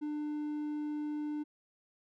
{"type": "tone", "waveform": "triangle", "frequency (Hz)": 298.8, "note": "D4", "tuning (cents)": 30, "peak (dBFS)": -32, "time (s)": [0.01, 1.44], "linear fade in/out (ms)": 20, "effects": []}